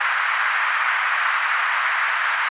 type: band-pass noise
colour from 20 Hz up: white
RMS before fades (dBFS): -21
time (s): 0-2.49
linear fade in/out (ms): 10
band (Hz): 1100 to 1900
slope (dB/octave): 24
effects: resampled to 8000 Hz